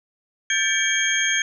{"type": "tone cluster", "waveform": "sine", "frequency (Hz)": [1581, 1751, 2276, 3230, 6450], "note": ["G6", "A6", "C#7", "G#7", "G8"], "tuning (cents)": [14, -9, 45, -49, 48], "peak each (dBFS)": -25, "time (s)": [0.5, 1.42], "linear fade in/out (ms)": 2, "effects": []}